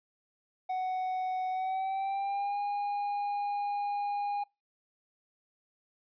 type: tone with pitch glide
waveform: triangle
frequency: 744 to 816 Hz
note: F#5 to G#5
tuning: +9 to -31 cents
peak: -28 dBFS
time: 0.69-4.44 s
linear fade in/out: 10 ms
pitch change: +160 cents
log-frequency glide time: 1.5-2.59 s
effects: noise-tail reverb RT60 0.2 s tail -23 dB re dry + resampled to 11025 Hz